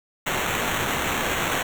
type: noise with sample-and-hold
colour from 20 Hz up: white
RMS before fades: -25 dBFS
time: 0.26-1.63 s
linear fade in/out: 10 ms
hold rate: 4900 Hz
effects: none